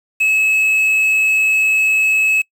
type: tone with quantisation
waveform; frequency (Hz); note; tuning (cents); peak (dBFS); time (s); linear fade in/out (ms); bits
triangle; 2584; E7; -35; -10; 0.2-2.42; 10; 6
effects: noise-tail reverb RT60 0.1 s tail -25 dB re dry